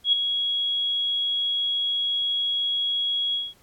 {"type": "tone with ADSR envelope", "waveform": "sine", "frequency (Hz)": 3322, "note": "G#7", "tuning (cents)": 0, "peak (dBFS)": -14, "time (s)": [0.04, 3.54], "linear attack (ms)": 89, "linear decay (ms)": 4, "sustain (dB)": -8, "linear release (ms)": 200, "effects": ["pink hiss -59 dBFS RMS until 3.62 s", "AAC 64 kbps"]}